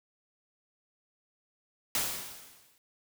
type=noise with exponential decay; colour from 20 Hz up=white; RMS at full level=-28 dBFS; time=1.95-2.78 s; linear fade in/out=1 ms; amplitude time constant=180 ms; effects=none